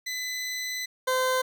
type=tone pair in turn; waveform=20% pulse; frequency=2009 / 514.3 Hz; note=B6 / C5; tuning=+29 / -30 cents; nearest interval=2 octaves; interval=2359 cents; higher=first; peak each=-25 / -18 dBFS; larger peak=second; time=0.06-0.86 / 1.07-1.42 s; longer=first; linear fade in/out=10 ms; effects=none